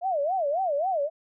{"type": "tone with vibrato", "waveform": "sine", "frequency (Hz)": 659.3, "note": "E5", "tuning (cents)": 0, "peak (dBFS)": -23, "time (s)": [0.01, 1.1], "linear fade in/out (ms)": 50, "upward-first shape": "sine", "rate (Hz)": 3.7, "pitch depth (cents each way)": 280, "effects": []}